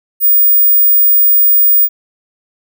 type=tone; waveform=sine; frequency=15000 Hz; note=A#9; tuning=10 cents sharp; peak=-5 dBFS; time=0.2-1.89 s; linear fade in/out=50 ms; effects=none